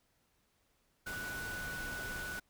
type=tone in noise; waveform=sine; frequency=1480 Hz; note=F#6; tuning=in tune; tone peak=-40 dBFS; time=1.06-2.4 s; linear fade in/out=10 ms; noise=pink; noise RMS=-45 dBFS; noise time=1.06-2.4 s; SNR=+2 dB; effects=pink hiss -75 dBFS RMS until 2.49 s